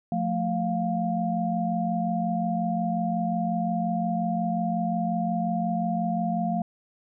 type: tone cluster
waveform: sine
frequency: 177.4 / 223 / 702 Hz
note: F3 / A3 / F5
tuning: +27 / +23 / +9 cents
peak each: -28 dBFS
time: 0.12-6.62 s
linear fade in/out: 2 ms
effects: none